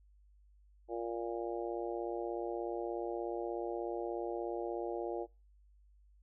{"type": "harmonic tone", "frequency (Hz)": 116.7, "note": "A#2", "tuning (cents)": 2, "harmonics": [3, 4, 5, 6, 7], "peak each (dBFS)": [-39, -41, -43, -45, -46], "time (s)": [0.88, 5.27], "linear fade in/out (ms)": 50, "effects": ["noise-tail reverb RT60 0.3 s tail -26 dB re dry", "added 50 Hz sine -61 dBFS peak until 6.22 s"]}